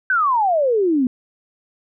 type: exponential sweep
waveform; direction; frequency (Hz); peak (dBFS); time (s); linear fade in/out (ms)
sine; down; 1565 to 242.2; -14; 0.1-1.07; 2
effects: none